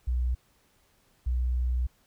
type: tone pair in turn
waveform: sine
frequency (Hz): 61.6 / 61.84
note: B1 / B1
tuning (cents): -4 / +3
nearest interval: unison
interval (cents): 7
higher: second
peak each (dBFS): -24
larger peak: neither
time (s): 0.07-0.35 / 1.26-1.87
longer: second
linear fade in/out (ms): 10
effects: pink hiss -66 dBFS RMS until 2.06 s